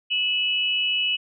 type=tone pair together; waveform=sine; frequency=2600 / 2946 Hz; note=E7 / F#7; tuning=-24 / -8 cents; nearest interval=major second; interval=216 cents; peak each=-25 / -22 dBFS; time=0.1-1.17 s; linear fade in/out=20 ms; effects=none